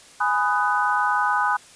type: chord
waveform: sine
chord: G# minor seventh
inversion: none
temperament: just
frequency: 830.6 / 996.7 / 1245.9 / 1495.1 Hz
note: G#5 / B5 / D#6 / F#6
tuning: 0 / +16 / +2 / +18 cents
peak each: -24 dBFS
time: 0.2-1.57 s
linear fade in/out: 10 ms
effects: white hiss -48 dBFS RMS until 1.75 s + resampled to 22050 Hz